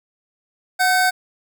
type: tone pair together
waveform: square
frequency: 735.3 / 1533 Hz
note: F#5 / G6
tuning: -11 / -39 cents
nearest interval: octave + minor second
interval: 1272 cents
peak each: -18 dBFS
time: 0.79-1.11 s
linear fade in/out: 20 ms
effects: none